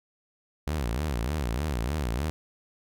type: tone with vibrato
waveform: sawtooth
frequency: 66.3 Hz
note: C2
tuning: 23 cents sharp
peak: -23 dBFS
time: 0.67-2.3 s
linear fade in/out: 0 ms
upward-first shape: sine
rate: 3.3 Hz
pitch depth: 300 cents each way
effects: none